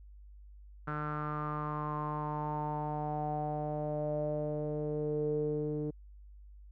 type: tone with low-pass filter sweep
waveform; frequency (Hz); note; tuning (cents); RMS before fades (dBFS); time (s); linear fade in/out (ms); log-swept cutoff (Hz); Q
sawtooth; 150.3; D3; +40; -35; 0.87-5.91; 10; 1400 to 390; 7.3
effects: added 50 Hz sine -50 dBFS peak until 6.71 s